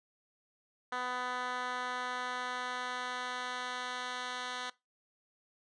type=tone with band-pass filter sweep; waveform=10% pulse; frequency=249.6 Hz; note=B3; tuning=19 cents sharp; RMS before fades=-38 dBFS; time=0.92-4.7 s; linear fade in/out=5 ms; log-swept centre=1500 to 2700 Hz; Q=0.95; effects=noise-tail reverb RT60 0.2 s tail -20 dB re dry + resampled to 22050 Hz

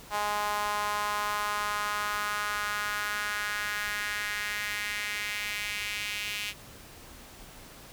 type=tone with high-pass filter sweep; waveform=sawtooth; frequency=207.6 Hz; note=G#3; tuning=in tune; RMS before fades=-32 dBFS; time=0.1-6.54 s; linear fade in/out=50 ms; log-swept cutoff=880 to 2600 Hz; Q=2.8; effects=pink hiss -49 dBFS RMS until 7.92 s

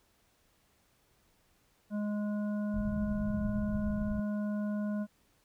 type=harmonic tone; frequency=208.1 Hz; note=G#3; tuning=4 cents sharp; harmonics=1 / 3 / 5 / 7; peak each=-31 / -42 / -52 / -51 dBFS; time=1.9-5.07 s; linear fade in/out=50 ms
type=low-pass noise; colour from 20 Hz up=pink; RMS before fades=-38 dBFS; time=2.74-4.2 s; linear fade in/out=2 ms; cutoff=220 Hz; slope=96 dB/octave
effects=pink hiss -70 dBFS RMS until 5.44 s

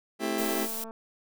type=chord; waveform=30% pulse; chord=A minor seventh; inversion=none; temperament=just; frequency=220 / 264 / 330 / 396 Hz; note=A3 / C4 / E4 / G4; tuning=0 / +16 / +2 / +18 cents; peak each=-31 / -33 / -30 / -31 dBFS; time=0.19-0.68 s; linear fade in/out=50 ms
type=noise; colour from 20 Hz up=blue; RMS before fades=-35 dBFS; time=0.38-0.84 s; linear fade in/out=2 ms
type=click train; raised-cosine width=1 ms; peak=-30 dBFS; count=115; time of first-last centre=0.4-0.909 s; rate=224 Hz
effects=none

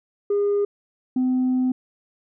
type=tone pair in turn; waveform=sine; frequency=406.9 / 255.3 Hz; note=G#4 / C4; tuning=-35 / -42 cents; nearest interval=minor sixth; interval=807 cents; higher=first; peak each=-16 dBFS; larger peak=neither; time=0.3-0.65 / 1.16-1.72 s; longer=second; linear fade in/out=5 ms; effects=tanh soft clip ceiling -16 dBFS

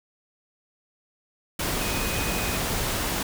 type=tone in noise; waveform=sine; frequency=2500 Hz; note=D#7; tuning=8 cents sharp; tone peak=-35 dBFS; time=1.81-2.57 s; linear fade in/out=5 ms; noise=pink; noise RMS=-27 dBFS; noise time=1.59-3.23 s; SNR=-11 dB; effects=none

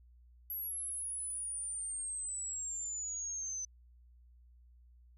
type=exponential sweep; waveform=sine; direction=down; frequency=11730 to 6070 Hz; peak=-37 dBFS; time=0.5-3.65 s; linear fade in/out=2 ms; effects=added 60 Hz sine -58 dBFS peak until 5.17 s

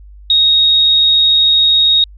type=tone; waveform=sine; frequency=3753 Hz; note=A#7; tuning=11 cents sharp; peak=-7 dBFS; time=0.3-2.04 s; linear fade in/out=2 ms; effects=added 50 Hz sine -34 dBFS peak until 2.17 s

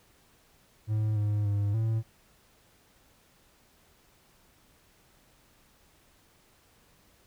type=tone with pitch steps; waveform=triangle; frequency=107.8 / 104.4 / 101.8 / 111.7 Hz; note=A2 / G#2 / G#2 / A2; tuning=-35 / +10 / -34 / +27 cents; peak=-23 dBFS; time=0.87-2.03 s; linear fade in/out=50 ms; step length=290 ms; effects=pink hiss -63 dBFS RMS until 7.26 s

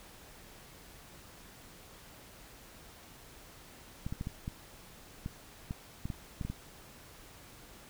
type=clicks; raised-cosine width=5 ms; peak=-24 dBFS; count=12; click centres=4.065 / 4.125 / 4.211 / 4.271 / 4.479 / 5.261 / 5.709 / 6.055 / 6.102 / 6.412 / 6.45 / 6.5 s; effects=pink hiss -54 dBFS RMS until 7.89 s

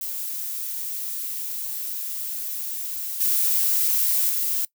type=noise with level steps; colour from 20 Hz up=violet; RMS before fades=-30 / -21 / -24 dBFS; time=0.01-4.65 s; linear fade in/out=2 ms; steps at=3.2 / 4.29 s; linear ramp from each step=10 ms; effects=noise-tail reverb RT60 0.1 s tail -21 dB re dry

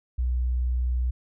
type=tone; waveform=sine; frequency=61.8 Hz; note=B1; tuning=2 cents sharp; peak=-22 dBFS; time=0.18-1.11 s; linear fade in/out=10 ms; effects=none

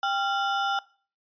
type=ring-modulated tone; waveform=square; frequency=1087 Hz; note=C#6; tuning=34 cents flat; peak=-21 dBFS; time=0.03-0.79 s; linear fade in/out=2 ms; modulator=295 Hz; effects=noise-tail reverb RT60 0.4 s tail -21 dB re dry + resampled to 11025 Hz

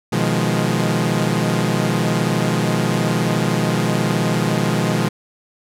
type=chord; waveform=sawtooth; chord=F half-diminished seventh; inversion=second; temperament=equal with one note detuned; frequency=123.47 / 155.56 / 174.61 / 208.5 Hz; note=Cb3 / Eb3 / F3 / Ab3; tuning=0 / 0 / 0 / +7 cents; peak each=-18 dBFS; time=0.12-5.09 s; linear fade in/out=10 ms; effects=low-pass 12000 Hz 12 dB/octave

